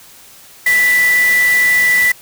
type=tone in noise; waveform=sine; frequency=1975.5 Hz; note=B6; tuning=in tune; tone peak=-9 dBFS; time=0.66-2.12 s; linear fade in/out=5 ms; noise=white; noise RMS=-23 dBFS; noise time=0.66-2.12 s; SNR=+11 dB; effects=white hiss -41 dBFS RMS until 2.21 s